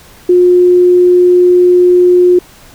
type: tone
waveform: sine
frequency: 358 Hz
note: F4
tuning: 43 cents sharp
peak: -3 dBFS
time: 0.29-2.39 s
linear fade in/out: 5 ms
effects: pink hiss -39 dBFS RMS until 2.74 s